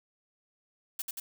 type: noise with echo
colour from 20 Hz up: blue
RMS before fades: -34 dBFS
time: 0.99-1.02 s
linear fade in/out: 5 ms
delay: 90 ms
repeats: 2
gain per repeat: -2 dB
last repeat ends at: 1.2 s
effects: none